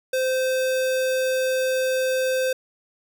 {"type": "tone", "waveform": "square", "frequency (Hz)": 518, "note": "C5", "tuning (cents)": -17, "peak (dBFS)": -21, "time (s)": [0.13, 2.53], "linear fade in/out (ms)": 5, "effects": []}